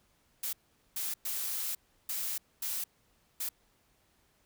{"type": "noise bursts at uneven times", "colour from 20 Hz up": "blue", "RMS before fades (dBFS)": -35, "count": 6, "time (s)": [[0.43, 0.53], [0.96, 1.14], [1.25, 1.75], [2.09, 2.38], [2.62, 2.84], [3.4, 3.49]], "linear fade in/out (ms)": 5, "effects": ["pink hiss -70 dBFS RMS until 4.45 s"]}